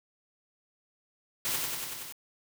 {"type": "noise with echo", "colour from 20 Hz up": "white", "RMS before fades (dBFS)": -31, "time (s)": [1.45, 1.56], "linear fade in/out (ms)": 0, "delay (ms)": 94, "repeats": 6, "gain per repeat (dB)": -2, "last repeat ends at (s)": 2.124, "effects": []}